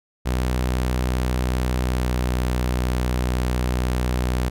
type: tone with pitch glide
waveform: sawtooth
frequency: 62.6 to 62.06 Hz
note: B1 to B1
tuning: +24 to +9 cents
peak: -16 dBFS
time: 0.25-4.5 s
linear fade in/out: 20 ms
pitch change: -15 cents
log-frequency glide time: 1.87-2.09 s
effects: none